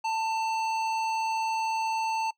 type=tone with hard clipping; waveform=triangle; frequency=891 Hz; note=A5; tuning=22 cents sharp; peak=-28 dBFS; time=0.04-2.31 s; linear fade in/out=10 ms; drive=16 dB; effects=noise-tail reverb RT60 0.1 s tail -20 dB re dry